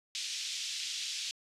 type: band-pass noise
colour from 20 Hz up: pink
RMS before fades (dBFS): -38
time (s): 0.15-1.31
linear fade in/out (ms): 0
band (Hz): 2900 to 6700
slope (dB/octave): 24
effects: resampled to 32000 Hz